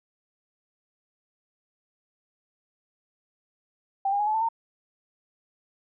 sine tone with pitch steps, 784 / 808.4 / 833.5 / 859.4 / 886.1 / 913.7 Hz, G5 / G#5 / G#5 / A5 / A5 / A#5, 0 / -47 / +6 / -41 / +12 / -35 cents, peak -22 dBFS, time 4.05-4.488 s, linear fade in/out 5 ms, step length 73 ms, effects none

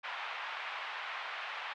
pink band-pass noise, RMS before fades -41 dBFS, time 0.03-1.74 s, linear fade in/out 20 ms, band 820 to 3100 Hz, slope 24 dB/octave, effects none

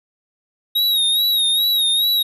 square tone with vibrato, 3788 Hz, A#7, 27 cents sharp, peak -15 dBFS, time 0.75-2.23 s, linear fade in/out 10 ms, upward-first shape sine, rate 2.4 Hz, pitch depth 65 cents each way, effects none

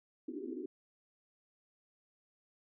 white band-pass noise, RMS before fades -42 dBFS, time 0.28-0.66 s, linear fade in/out 5 ms, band 250 to 400 Hz, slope 96 dB/octave, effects none

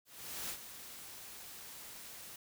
white noise with ADSR envelope, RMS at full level -40 dBFS, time 0.05-2.36 s, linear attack 450 ms, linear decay 68 ms, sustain -10 dB, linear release 3 ms, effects none

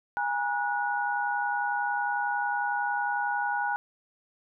sine tone cluster, 821 / 952 / 1463 Hz, G#5 / A#5 / F#6, -20 / +36 / -20 cents, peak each -29 / -33 / -30 dBFS, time 0.17-3.76 s, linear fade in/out 0 ms, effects none

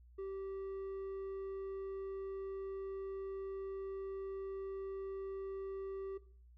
square tone with low-pass filter, 387.9 Hz, G4, 18 cents flat, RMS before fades -43 dBFS, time 0.18-6.18 s, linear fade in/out 10 ms, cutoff 790 Hz, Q 0.58, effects noise-tail reverb RT60 0.5 s tail -17 dB re dry + added 60 Hz sine -58 dBFS peak until 6.57 s

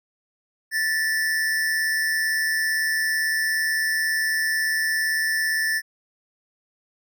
square tone pair together, 1761.2 / 1919 Hz, A6 / A#6, +1 / +50 cents, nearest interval minor second, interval 149 cents, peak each -22 / -31 dBFS, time 0.71-5.82 s, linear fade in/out 50 ms, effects none

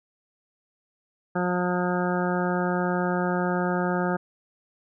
harmonic tone, 179.1 Hz, F3, 44 cents sharp, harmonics 1 / 2 / 3 / 4 / 5 / 7 / 8 / 9, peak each -26 / -29 / -31 / -32 / -33 / -34 / -35 / -36 dBFS, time 1.35-4.17 s, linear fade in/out 10 ms, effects none

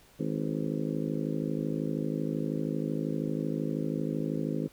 harmonic tone with a mistuned harmonic, 52.8 Hz, G#1, 29 cents sharp, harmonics 3 / 4 / 5 / 6 / 7 / 8 / 9 / 10, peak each -34 / -36 / -34 / -36 / -42 / -40 / -44 / -44 dBFS, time 0.19-4.68 s, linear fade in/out 10 ms, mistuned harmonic 9, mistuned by +60 cents, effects pink hiss -59 dBFS RMS until 4.72 s

